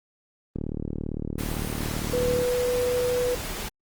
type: click train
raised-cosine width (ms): 3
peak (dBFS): -17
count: 71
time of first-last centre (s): 0.56-2.417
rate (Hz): 37.7
type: noise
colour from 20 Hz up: pink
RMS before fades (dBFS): -33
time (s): 1.38-3.69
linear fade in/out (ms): 10
type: tone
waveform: sine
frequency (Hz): 493.9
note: B4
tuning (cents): 0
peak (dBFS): -22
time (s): 2.13-3.35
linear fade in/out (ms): 5
effects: Opus 24 kbps